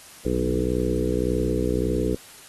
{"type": "harmonic tone with a mistuned harmonic", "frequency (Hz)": 61.74, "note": "B1", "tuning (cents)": 0, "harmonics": [1, 2, 3, 4, 5, 6, 7, 8], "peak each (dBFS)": [-28, -31, -30, -31, -28, -30, -27, -30], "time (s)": [0.25, 2.15], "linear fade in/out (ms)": 5, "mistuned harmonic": 3, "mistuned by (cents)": 19, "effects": ["white hiss -46 dBFS RMS until 2.48 s", "AAC 32 kbps"]}